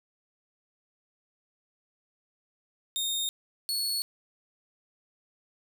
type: tone pair in turn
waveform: sawtooth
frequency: 3682 / 4391 Hz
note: A#7 / C#8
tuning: -22 / -17 cents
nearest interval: minor third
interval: 305 cents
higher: second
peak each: -25 dBFS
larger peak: neither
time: 2.96-3.29 / 3.69-4.02 s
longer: neither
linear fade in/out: 0 ms
effects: none